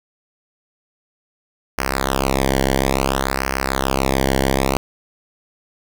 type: tone with flanger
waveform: sawtooth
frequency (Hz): 66.8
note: C2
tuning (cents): +36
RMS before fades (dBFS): -19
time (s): 1.78-4.77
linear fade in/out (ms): 0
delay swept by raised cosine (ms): 0.27 to 0.79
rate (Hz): 0.58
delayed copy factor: -0.9
effects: none